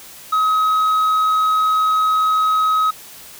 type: tone with tanh clipping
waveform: triangle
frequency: 1271 Hz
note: D#6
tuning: 36 cents sharp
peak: -14 dBFS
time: 0.32-2.91 s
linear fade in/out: 10 ms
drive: 8 dB
effects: white hiss -39 dBFS RMS until 3.39 s